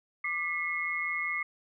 sine tone cluster, 1188 / 1992 / 2157 Hz, D6 / B6 / C#7, +20 / +14 / -48 cents, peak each -37 / -36 / -31 dBFS, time 0.24-1.43 s, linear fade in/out 5 ms, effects none

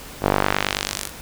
sawtooth tone with band-pass filter sweep, 49.23 Hz, G1, 8 cents sharp, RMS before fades -23 dBFS, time 0.21-1.11 s, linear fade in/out 50 ms, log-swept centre 590 to 12000 Hz, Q 0.87, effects pink hiss -38 dBFS RMS until 1.21 s

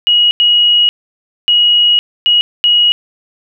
sine tone bursts at uneven times, 2900 Hz, F#7, 35 cents flat, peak -6 dBFS, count 5, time 0.07-0.31 / 0.4-0.89 / 1.48-1.99 / 2.26-2.41 / 2.64-2.92 s, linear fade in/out 0 ms, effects none

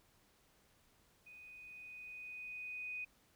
sine tone with level ramp, 2490 Hz, D#7, 1 cent sharp, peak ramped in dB -54 to -40 dBFS, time 1.26-3.05 s, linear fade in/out 10 ms, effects pink hiss -71 dBFS RMS until 3.35 s

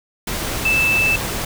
sine tone in noise, 2637 Hz, E7, in tune, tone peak -14 dBFS, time 0.65-1.16 s, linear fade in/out 5 ms, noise pink, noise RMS -24 dBFS, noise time 0.27-1.45 s, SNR +7 dB, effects none

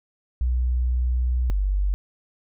sine tone pair in turn, 61.74 / 48.56 Hz, B1 / G1, 0 / -16 cents, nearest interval major third, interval 416 cents, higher first, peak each -19 dBFS, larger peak neither, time 0.41-1.5 / 1.5-1.94 s, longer first, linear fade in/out 0 ms, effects none

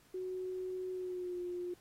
sine tone with pitch glide, 370 to 355.1 Hz, F#4 to F4, 0 to +29 cents, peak -37 dBFS, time 0.14-1.74 s, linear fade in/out 5 ms, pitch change -71 cents, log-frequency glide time 0.93-1.39 s, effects pink hiss -66 dBFS RMS until 1.8 s + AAC 48 kbps

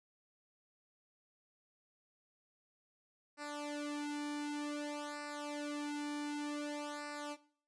sawtooth tone with flanger, 293.7 Hz, D4, in tune, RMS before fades -41 dBFS, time 3.37-7.37 s, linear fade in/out 50 ms, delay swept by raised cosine 0.3 to 1.9 ms, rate 0.54 Hz, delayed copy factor -1, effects noise-tail reverb RT60 0.5 s tail -18 dB re dry + resampled to 22050 Hz

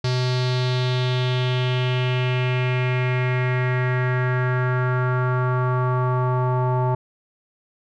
square tone with low-pass filter sweep, 126.4 Hz, B2, 41 cents sharp, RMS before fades -21 dBFS, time 0.04-6.95 s, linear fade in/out 5 ms, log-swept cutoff 4700 to 910 Hz, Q 3.5, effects none

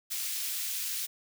white high-pass noise, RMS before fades -34 dBFS, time 0.1-1.07 s, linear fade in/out 20 ms, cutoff 2500 Hz, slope 12 dB/octave, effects none

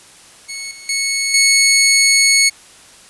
15% pulse tone with level steps, 2200 Hz, C#7, 14 cents flat, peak -19 / -28 / -10 / -3 dBFS, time 0.48-2.5 s, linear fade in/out 20 ms, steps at 0.71 / 0.89 / 1.34 s, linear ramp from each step 2 ms, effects white hiss -43 dBFS RMS until 3.09 s + resampled to 24000 Hz

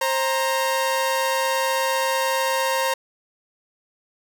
sawtooth tone pair together, 530 / 931.4 Hz, C5 / A#5, +22 / -2 cents, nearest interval minor seventh, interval 976 cents, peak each -19 dBFS, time 0.01-2.94 s, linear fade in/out 5 ms, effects none

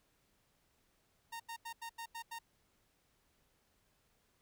sawtooth tone bursts, 922 Hz, A#5, 19 cents flat, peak -39 dBFS, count 7, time 1.32-2.39 s, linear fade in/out 10 ms, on 80 ms, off 85 ms, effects pink hiss -75 dBFS RMS until 4.41 s

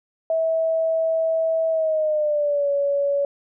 sine tone with pitch glide, 649 to 565 Hz, E5 to C#5, -27 to +33 cents, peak -18 dBFS, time 0.3-3.25 s, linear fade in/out 2 ms, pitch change -240 cents, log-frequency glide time 1.7-2.7 s, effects none

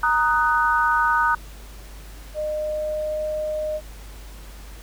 sine chord, D# minor, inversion second, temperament just, 933.4 / 1244.5 / 1493.4 Hz, A#5 / D#6 / F#6, +2 / 0 / +16 cents, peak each -21 dBFS, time 0.03-1.35 s, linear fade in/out 5 ms
sine tone with pitch glide, 610 to 613.9 Hz, D#5 to D#5, -34 to -23 cents, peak -23 dBFS, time 2.34-3.81 s, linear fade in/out 50 ms, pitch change +11 cents, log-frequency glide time 2.53-3.26 s
effects added 50 Hz sine -38 dBFS peak until 4.82 s + pink hiss -46 dBFS RMS until 4.82 s

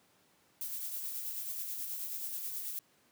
violet noise with tremolo, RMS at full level -38 dBFS, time 0.61-2.79 s, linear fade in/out 0 ms, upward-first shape sine, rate 9.3 Hz, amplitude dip 35%, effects pink hiss -68 dBFS RMS until 3.11 s + high-pass 150 Hz 12 dB/octave

